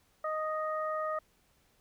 harmonic tone, 622.3 Hz, D#5, in tune, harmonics 1 / 2 / 3, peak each -34 / -34 / -45 dBFS, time 0.24-1.19 s, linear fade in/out 5 ms, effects pink hiss -69 dBFS RMS until 1.8 s

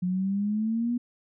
sine exponential sweep, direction up, 178.2 to 244.8 Hz, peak -24 dBFS, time 0.02-0.98 s, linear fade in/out 10 ms, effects none

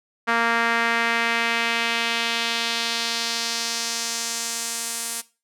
sawtooth tone with band-pass filter sweep, 231.8 Hz, A#3, 10 cents flat, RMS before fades -24 dBFS, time 0.27-5.22 s, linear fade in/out 20 ms, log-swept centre 1500 to 9400 Hz, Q 1.6, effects noise-tail reverb RT60 0.3 s tail -18 dB re dry

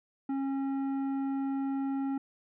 sine tone with tanh clipping, 272.4 Hz, C#4, 30 cents flat, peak -31 dBFS, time 0.29-2.18 s, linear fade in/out 5 ms, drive 10 dB, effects none

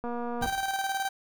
click train, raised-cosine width 1 ms, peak -22 dBFS, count 101, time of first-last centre 0.04-0.458 s, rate 239 Hz
brown noise with exponential decay, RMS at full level -32 dBFS, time 0.41-0.8 s, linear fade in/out 2 ms, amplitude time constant 83 ms
30% pulse tone with tremolo, 779 Hz, G5, 11 cents flat, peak -24 dBFS, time 0.42-1.09 s, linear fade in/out 5 ms, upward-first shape square, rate 19 Hz, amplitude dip 45%
effects none

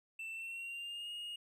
triangle tone with pitch glide, 2669 to 2861 Hz, E7 to F7, +21 to +41 cents, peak -40 dBFS, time 0.19-1.36 s, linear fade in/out 5 ms, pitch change +120 cents, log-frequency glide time 0.32-1.1 s, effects none

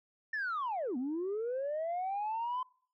sine linear two-way sweep, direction down then up, 1809 to 238.3 to 1028 Hz, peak -31 dBFS, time 0.33-2.63 s, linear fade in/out 5 ms, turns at 0.97 s, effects noise-tail reverb RT60 0.5 s tail -24 dB re dry + tanh soft clip ceiling -30 dBFS

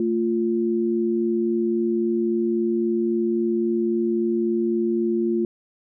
sine tone pair together, 224.2 / 347.9 Hz, A3 / F4, +33 / -7 cents, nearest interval minor sixth, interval 760 cents, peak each -23 / -21 dBFS, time 0-5.45 s, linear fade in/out 2 ms, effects none

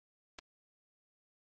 clicks, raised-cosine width 0.2 ms, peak -29 dBFS, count 2, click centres 0.387 / 0.39 s, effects MP3 48 kbps

